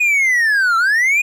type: linear two-way sweep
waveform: triangle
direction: down then up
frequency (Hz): 2489 to 1318.5 to 2489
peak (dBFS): -10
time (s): 0-1.22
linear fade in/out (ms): 10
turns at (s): 0.77
effects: none